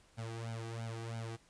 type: tone with flanger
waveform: sawtooth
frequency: 114.2 Hz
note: A#2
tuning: 35 cents flat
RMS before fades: -42 dBFS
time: 0.17-1.37 s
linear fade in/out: 20 ms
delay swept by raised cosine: 1.3 to 2.6 ms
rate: 3 Hz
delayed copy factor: +1
effects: pink hiss -66 dBFS RMS until 1.49 s + resampled to 22050 Hz